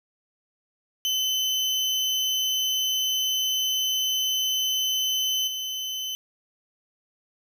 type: tone with level steps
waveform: 35% pulse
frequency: 3042 Hz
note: F#7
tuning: 47 cents sharp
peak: -21 / -27 dBFS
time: 1.05-6.15 s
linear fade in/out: 0 ms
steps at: 5.47 s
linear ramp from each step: 10 ms
effects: none